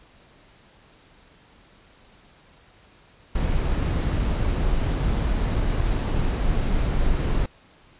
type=noise; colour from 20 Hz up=brown; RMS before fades=-22 dBFS; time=3.35-7.46 s; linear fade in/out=5 ms; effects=pink hiss -54 dBFS RMS until 7.99 s + resampled to 8000 Hz